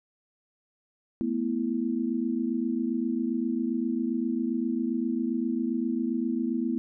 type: chord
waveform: sine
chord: A suspended second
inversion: none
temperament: just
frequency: 220 / 247.5 / 330 Hz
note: A3 / B3 / E4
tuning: 0 / +4 / +2 cents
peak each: -31 / -28 / -31 dBFS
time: 1.21-6.78 s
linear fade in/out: 0 ms
effects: none